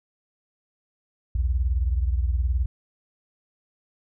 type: beating tone pair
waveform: sine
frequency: 60.5 / 79.5 Hz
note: B1 / D#2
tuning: -35 / +38 cents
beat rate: 19 Hz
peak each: -21 / -27 dBFS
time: 1.35-2.66 s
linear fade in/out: 5 ms
effects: none